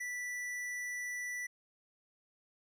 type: tone with hard clipping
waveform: triangle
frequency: 1969 Hz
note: B6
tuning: 6 cents flat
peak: -39 dBFS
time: 0-1.47 s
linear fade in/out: 10 ms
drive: 15 dB
effects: none